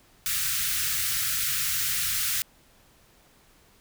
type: band-stop noise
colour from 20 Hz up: white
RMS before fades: -27 dBFS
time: 0.26-2.42 s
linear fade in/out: 0 ms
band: 160 to 1300 Hz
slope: 48 dB/octave
effects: pink hiss -59 dBFS RMS until 3.8 s